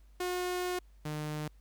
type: tone pair in turn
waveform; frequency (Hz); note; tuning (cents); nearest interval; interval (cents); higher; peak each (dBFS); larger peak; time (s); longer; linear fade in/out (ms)
sawtooth; 360.7 / 151.66; F#4 / D#3; -44 / -44; octave + minor third; 1500; first; -28 / -31; first; 0.2-0.79 / 1.05-1.48; first; 5
effects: added 50 Hz sine -55 dBFS peak until 1.6 s + pink hiss -72 dBFS RMS until 1.6 s